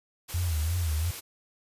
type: noise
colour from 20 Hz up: white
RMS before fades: -39 dBFS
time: 0.28-1.21 s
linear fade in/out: 20 ms
type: tone with vibrato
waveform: sine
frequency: 82.41 Hz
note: E2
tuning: in tune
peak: -25 dBFS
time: 0.34-1.11 s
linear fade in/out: 5 ms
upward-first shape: sine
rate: 2.9 Hz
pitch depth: 140 cents each way
effects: resampled to 32000 Hz